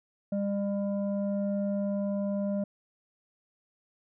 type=tone pair together; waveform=sine; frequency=200.4 / 602 Hz; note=G3 / D5; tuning=+38 / +43 cents; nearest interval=octave + perfect fifth; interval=1905 cents; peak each=-27 / -31 dBFS; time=0.32-2.64 s; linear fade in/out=5 ms; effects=tanh soft clip ceiling -23 dBFS